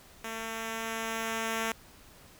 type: tone with level ramp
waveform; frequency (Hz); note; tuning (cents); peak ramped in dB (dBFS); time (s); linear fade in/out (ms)
5% pulse; 224.8; A3; +37; -25 to -18; 0.24-1.72; 2
effects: pink hiss -55 dBFS RMS until 2.39 s